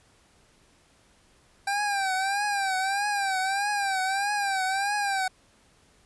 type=tone with vibrato; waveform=25% pulse; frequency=789 Hz; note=G5; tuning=11 cents sharp; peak=-21 dBFS; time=1.67-5.28 s; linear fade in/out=5 ms; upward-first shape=triangle; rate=1.6 Hz; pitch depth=99 cents each way; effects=pink hiss -61 dBFS RMS until 6.05 s + resampled to 24000 Hz